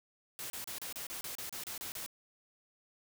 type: noise bursts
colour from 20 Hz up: white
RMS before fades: -42 dBFS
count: 12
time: 0.39-2.062 s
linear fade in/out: 0 ms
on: 110 ms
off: 32 ms
effects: none